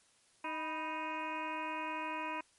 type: harmonic tone with a mistuned harmonic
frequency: 311.1 Hz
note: D#4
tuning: in tune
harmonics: 1 / 2 / 3 / 4 / 5 / 6 / 7 / 8 / 9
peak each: -45 / -47 / -39 / -49 / -49 / -51 / -51 / -44 / -53 dBFS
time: 0.44-2.41 s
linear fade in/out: 5 ms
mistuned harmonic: 3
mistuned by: +81 cents
effects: white hiss -68 dBFS RMS until 2.58 s + MP3 48 kbps